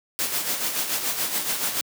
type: noise with tremolo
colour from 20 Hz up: white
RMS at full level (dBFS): -24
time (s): 0.19-1.81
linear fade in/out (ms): 0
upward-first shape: sine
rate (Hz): 7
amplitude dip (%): 55
effects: high-pass 150 Hz 12 dB/octave